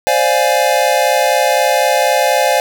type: chord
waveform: square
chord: D half-diminished seventh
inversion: third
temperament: equal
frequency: 523.3 / 587.3 / 698.5 / 830.6 Hz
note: C5 / D5 / F5 / Ab5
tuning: 0 / 0 / 0 / 0 cents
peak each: -17 dBFS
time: 0.07-2.6 s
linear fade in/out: 0 ms
effects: none

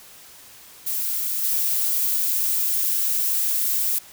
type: noise with level steps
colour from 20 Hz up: violet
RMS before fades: -25 / -22 dBFS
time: 0.86-3.99 s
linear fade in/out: 10 ms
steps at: 1.43 s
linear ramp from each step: 10 ms
effects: white hiss -46 dBFS RMS until 4.12 s

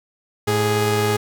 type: tone pair together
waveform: sawtooth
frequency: 108.39 / 415.3 Hz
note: A2 / G#4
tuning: -26 / 0 cents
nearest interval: octave + major seventh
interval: 2326 cents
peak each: -17 / -15 dBFS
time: 0.47-1.17 s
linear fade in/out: 10 ms
effects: none

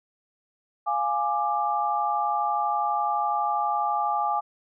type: chord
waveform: sine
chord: D diminished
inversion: first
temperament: equal with one note detuned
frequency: 698.5 / 830.6 / 1182.1 Hz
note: F5 / Ab5 / D6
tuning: 0 / 0 / +11 cents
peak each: -30 / -25 / -27 dBFS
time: 0.86-4.41 s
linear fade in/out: 20 ms
effects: none

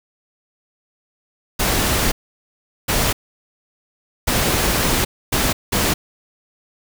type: noise bursts at uneven times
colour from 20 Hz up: pink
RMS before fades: -18 dBFS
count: 5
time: 1.59-2.12 / 2.88-3.13 / 4.27-5.05 / 5.32-5.53 / 5.72-5.94 s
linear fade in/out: 10 ms
effects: none

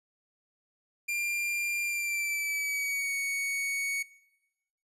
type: tone with pitch glide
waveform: 45% pulse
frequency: 2389 to 2229 Hz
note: D7 to C#7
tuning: +29 to +9 cents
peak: -29 dBFS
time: 1.08-4.03 s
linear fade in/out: 10 ms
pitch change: -120 cents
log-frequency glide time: 1.84-3.14 s
effects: noise-tail reverb RT60 1.0 s tail -22 dB re dry + resampled to 32000 Hz

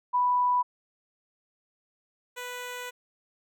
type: tone pair in turn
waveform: sine / 10% pulse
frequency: 987.8 / 493.9 Hz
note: B5 / B4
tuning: 0 / 0 cents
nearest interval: octave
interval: 1200 cents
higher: first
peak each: -21 / -27 dBFS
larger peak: first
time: 0.13-0.63 / 2.36-2.91 s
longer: second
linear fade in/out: 20 ms
effects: none

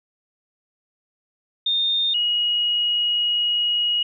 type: tone pair in turn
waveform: sine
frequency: 3648 / 2895 Hz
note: A#7 / F#7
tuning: -38 / -38 cents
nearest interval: major third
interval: 400 cents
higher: first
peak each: -18 dBFS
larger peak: neither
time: 1.66-2.14 / 2.14-4.03 s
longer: second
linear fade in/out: 5 ms
effects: none

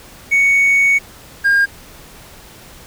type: tone pair in turn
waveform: triangle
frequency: 2227 / 1613.8 Hz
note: C#7 / G6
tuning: +7 / +50 cents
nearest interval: tritone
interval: 557 cents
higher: first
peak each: -7 dBFS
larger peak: neither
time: 0.31-0.99 / 1.44-1.66 s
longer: first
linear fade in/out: 20 ms
effects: tanh soft clip ceiling -4 dBFS + pink hiss -40 dBFS RMS until 2.86 s

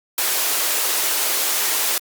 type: high-pass noise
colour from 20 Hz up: white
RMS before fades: -20 dBFS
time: 0.18-1.98 s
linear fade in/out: 2 ms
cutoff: 330 Hz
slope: 24 dB/octave
effects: Opus 48 kbps

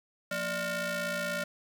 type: ring-modulated tone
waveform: sawtooth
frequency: 411.3 Hz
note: G#4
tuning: 17 cents flat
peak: -24 dBFS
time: 0.31-1.44 s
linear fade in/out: 5 ms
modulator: 1000 Hz
effects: none

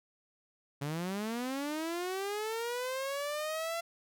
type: linear sweep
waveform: sawtooth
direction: up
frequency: 137.1 to 680 Hz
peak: -30 dBFS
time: 0.81-3.81 s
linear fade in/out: 10 ms
effects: none

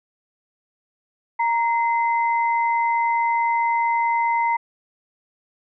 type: tone pair together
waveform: sine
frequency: 932.3 / 2055 Hz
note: A#5 / C7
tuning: 0 / -32 cents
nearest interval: octave + major second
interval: 1368 cents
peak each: -18 / -26 dBFS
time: 1.39-4.57 s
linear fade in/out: 10 ms
effects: none

